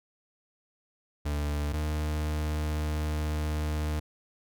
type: tone pair in turn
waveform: 40% pulse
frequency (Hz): 73.6 / 76.2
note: D2 / D#2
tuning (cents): +4 / -36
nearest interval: minor second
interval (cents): 60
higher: second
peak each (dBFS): -27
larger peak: neither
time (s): 1.25-1.73 / 1.73-4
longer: second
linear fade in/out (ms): 10
effects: none